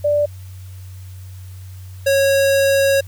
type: tone pair in turn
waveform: sine / square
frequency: 587.3 / 549.2 Hz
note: D5 / C#5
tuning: 0 / -16 cents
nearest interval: minor second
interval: 116 cents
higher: first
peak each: -13 dBFS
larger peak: neither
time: 0.04-0.26 / 2.06-3.01 s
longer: second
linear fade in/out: 10 ms
effects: added 93 Hz sine -32 dBFS peak until 3.07 s + white hiss -49 dBFS RMS until 3.07 s